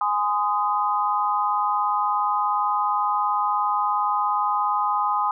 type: chord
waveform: sine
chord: Ab major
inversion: none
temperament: equal with one note detuned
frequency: 830.6 / 1027.3 / 1244.5 Hz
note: Ab5 / C6 / Eb6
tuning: 0 / -32 / 0 cents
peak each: -24 dBFS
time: 0.01-5.31 s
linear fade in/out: 2 ms
effects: none